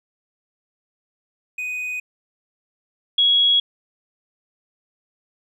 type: tone pair in turn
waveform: triangle / sine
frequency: 2493 / 3328 Hz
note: D#7 / G#7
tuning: +3 / +3 cents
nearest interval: perfect fourth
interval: 500 cents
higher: second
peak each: -23 / -13 dBFS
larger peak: second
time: 1.58-2 / 3.18-3.6 s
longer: neither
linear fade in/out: 5 ms
effects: none